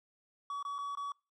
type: tone with dropouts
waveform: triangle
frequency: 1134 Hz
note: C#6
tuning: 39 cents sharp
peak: -34 dBFS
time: 0.5-1.12 s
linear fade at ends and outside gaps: 2 ms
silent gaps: 0.627-0.65 / 0.783-0.787 / 0.952-0.972 s
effects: noise-tail reverb RT60 0.3 s tail -26 dB re dry + resampled to 24000 Hz